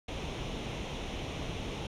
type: noise with comb filter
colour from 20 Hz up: pink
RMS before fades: -37 dBFS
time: 0.08-1.87 s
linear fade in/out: 5 ms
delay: 0.32 ms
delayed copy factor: +0.55
effects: low-pass 4000 Hz 12 dB/octave